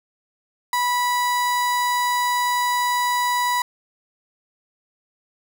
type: tone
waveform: 35% pulse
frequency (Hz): 981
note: B5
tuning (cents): -12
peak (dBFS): -17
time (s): 0.73-3.62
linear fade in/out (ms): 2
effects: none